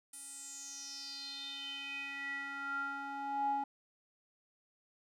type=tone with band-pass filter sweep; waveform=square; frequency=278.2 Hz; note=C#4; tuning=6 cents sharp; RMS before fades=-41 dBFS; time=0.13-3.64 s; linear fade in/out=5 ms; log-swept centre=9600 to 740 Hz; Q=6.8; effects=none